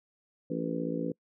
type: harmonic tone with a mistuned harmonic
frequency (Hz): 56.7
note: A#1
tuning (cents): -47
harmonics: 3 / 4 / 5 / 6 / 7 / 8 / 9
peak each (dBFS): -36 / -38 / -34 / -41 / -41 / -42 / -37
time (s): 0.5-1.12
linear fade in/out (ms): 5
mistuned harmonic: 9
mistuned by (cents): -49
effects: noise-tail reverb RT60 0.1 s tail -26 dB re dry